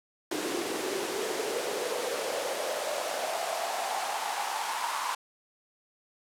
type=noise with high-pass filter sweep; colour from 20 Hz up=pink; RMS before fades=-32 dBFS; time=0.31-5.15 s; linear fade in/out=5 ms; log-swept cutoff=330 to 1000 Hz; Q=4.7; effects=low-pass 11000 Hz 12 dB/octave